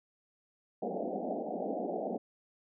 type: band-pass noise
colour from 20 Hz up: white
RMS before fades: -36 dBFS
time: 0.82-2.18 s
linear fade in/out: 5 ms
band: 180 to 770 Hz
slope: 96 dB/octave
effects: none